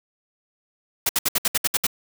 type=noise bursts; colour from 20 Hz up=white; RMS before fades=-20 dBFS; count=9; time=1.06-1.868 s; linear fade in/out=5 ms; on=32 ms; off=65 ms; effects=none